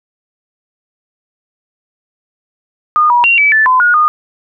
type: tone with pitch steps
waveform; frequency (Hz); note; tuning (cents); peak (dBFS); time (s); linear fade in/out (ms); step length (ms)
sine; 1222 / 964 / 2756 / 2297 / 1754 / 1020 / 1442 / 1225; D#6 / B5 / F7 / D7 / A6 / C6 / F#6 / D#6; -32 / -42 / -24 / -39 / -6 / -44 / -45 / -27; -6; 2.96-4.08; 0; 140
effects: none